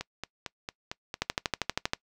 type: two click trains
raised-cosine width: 0.2 ms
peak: -17 / -9 dBFS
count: 6 / 10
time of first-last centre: 0.01-1.141 / 1.22-1.934 s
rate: 4.42 / 12.6 Hz
effects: noise-tail reverb RT60 0.1 s tail -23 dB re dry